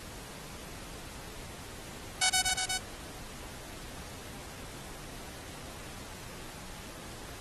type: tone with echo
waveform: 5% pulse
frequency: 747 Hz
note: F#5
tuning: 16 cents sharp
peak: -12 dBFS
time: 2.21-2.3 s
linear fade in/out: 10 ms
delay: 120 ms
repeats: 4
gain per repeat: -2 dB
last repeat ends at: 2.78 s
effects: pink hiss -46 dBFS RMS until 7.4 s + AAC 32 kbps